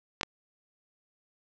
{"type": "clicks", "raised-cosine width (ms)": 0.2, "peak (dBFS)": -11, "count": 2, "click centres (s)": [0.211, 0.232], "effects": ["low-pass 6000 Hz 12 dB/octave"]}